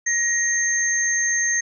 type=tone pair together; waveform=sine; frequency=1884 / 6344 Hz; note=A#6 / G8; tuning=+18 / +20 cents; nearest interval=octave + major sixth; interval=2102 cents; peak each=-21 dBFS; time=0.06-1.61 s; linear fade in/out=10 ms; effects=none